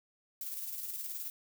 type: noise with tremolo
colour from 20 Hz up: violet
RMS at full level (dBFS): -39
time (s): 0.41-1.3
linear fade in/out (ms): 2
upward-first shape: square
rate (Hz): 19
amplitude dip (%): 35
effects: none